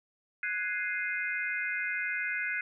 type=chord; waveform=sine; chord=Ab dominant seventh; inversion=third; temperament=equal; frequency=1480 / 1661.2 / 2093 / 2489 Hz; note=Gb6 / Ab6 / C7 / Eb7; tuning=0 / 0 / 0 / 0 cents; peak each=-35 / -37 / -34 / -38 dBFS; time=0.43-2.61 s; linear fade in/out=2 ms; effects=none

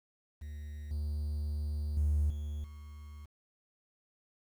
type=tone with level steps; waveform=triangle; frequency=74.4 Hz; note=D2; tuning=23 cents sharp; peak=-38 / -30 / -23 / -33 / -43 dBFS; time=0.41-3.26 s; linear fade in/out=10 ms; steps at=0.91 / 1.97 / 2.3 / 2.64 s; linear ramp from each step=2 ms; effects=tanh soft clip ceiling -22 dBFS + 10-bit

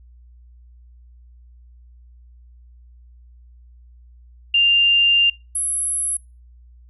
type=tone pair in turn; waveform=sine; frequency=2794 / 10877 Hz; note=F7 / F9; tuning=0 / -47 cents; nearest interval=2 octaves; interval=2353 cents; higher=second; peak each=-12 / -19 dBFS; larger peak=first; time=4.54-5.3 / 5.55-6.17 s; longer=first; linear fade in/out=5 ms; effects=noise-tail reverb RT60 0.3 s tail -26 dB re dry + added 60 Hz sine -44 dBFS peak until 6.89 s

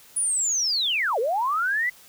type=linear two-way sweep; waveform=sine; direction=down then up; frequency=9956 to 418.8 to 2033 Hz; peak=-21 dBFS; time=0.16-1.9 s; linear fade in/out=10 ms; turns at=1.19 s; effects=white hiss -51 dBFS RMS until 2.08 s

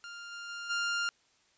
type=tone with level steps; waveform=sawtooth; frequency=1399 Hz; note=F6; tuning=3 cents sharp; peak=-39 / -37 / -35 / -26 dBFS; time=0.04-1.09 s; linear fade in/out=0 ms; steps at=0.31 / 0.48 / 0.69 s; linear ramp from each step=20 ms; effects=white hiss -68 dBFS RMS until 1.57 s + resampled to 16000 Hz

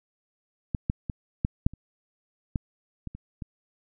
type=clicks; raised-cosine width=5 ms; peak=-14 / -12 / -18 / -11 / -7 / -30 / -14 / -22 / -27 / -23 dBFS; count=10; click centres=0.748 / 0.899 / 1.098 / 1.449 / 1.665 / 1.736 / 2.558 / 3.073 / 3.15 / 3.422 s; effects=none

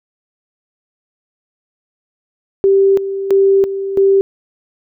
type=tone with tremolo; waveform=sine; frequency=391.1 Hz; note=G4; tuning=4 cents flat; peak=-7 dBFS; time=2.64-4.21 s; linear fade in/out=0 ms; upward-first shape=square; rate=1.5 Hz; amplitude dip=70%; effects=none

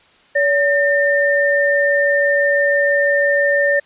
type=tone pair together; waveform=sine; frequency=569 / 1806.5 Hz; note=C#5 / A6; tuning=+45 / +45 cents; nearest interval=octave + minor sixth; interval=2000 cents; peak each=-15 dBFS; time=0.35-3.8 s; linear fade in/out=10 ms; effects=white hiss -51 dBFS RMS until 3.85 s + resampled to 8000 Hz

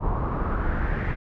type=noise with low-pass filter sweep; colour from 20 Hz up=brown; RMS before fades=-25 dBFS; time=0-1.16 s; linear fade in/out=50 ms; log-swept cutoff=950 to 2000 Hz; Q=3.8; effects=none

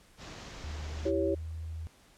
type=low-pass noise; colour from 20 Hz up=pink; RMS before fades=-46 dBFS; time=0.17-1.12 s; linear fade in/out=50 ms; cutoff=7000 Hz; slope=48 dB/octave
type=tone with pitch glide; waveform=sine; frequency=75.8 to 80.77 Hz; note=D#2 to E2; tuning=-45 to -35 cents; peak=-36 dBFS; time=0.64-1.87 s; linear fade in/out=0 ms; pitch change=+110 cents; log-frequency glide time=0.88-1.48 s
type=chord; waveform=sine; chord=C# diminished; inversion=first; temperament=equal; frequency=329.6 / 392 / 554.4 Hz; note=E4 / G4 / C#5; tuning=0 / 0 / 0 cents; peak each=-31 dBFS; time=1.05-1.35 s; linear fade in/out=10 ms
effects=pink hiss -61 dBFS RMS until 2.17 s + low-pass 11000 Hz 12 dB/octave

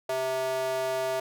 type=tone with high-pass filter; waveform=square; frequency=130.81 Hz; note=C3; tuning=in tune; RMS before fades=-29 dBFS; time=0.09-1.2 s; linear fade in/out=5 ms; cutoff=560 Hz; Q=7.1; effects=none

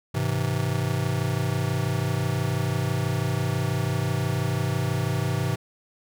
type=chord; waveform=square; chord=Ab augmented; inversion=none; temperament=just; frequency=103.83 / 129.78 / 162.23 Hz; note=Ab2 / C3 / E3; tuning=0 / -14 / -27 cents; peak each=-29 / -27 / -30 dBFS; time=0.14-5.56 s; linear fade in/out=10 ms; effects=none

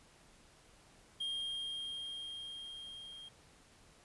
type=tone with level ramp; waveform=triangle; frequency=3219 Hz; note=G7; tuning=45 cents sharp; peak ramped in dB=-34 to -47 dBFS; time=1.2-3.29 s; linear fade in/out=10 ms; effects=pink hiss -63 dBFS RMS until 4.04 s + resampled to 24000 Hz

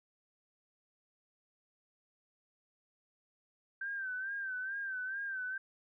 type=tone with vibrato; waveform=sine; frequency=1559 Hz; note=G6; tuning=10 cents flat; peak=-36 dBFS; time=3.81-5.58 s; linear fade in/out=5 ms; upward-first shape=sine; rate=2.3 Hz; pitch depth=72 cents each way; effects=none

